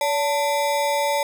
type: ring-modulated tone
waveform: square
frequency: 730 Hz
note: F#5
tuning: 24 cents flat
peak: -17 dBFS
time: 0.01-1.23 s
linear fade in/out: 2 ms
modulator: 159 Hz
effects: none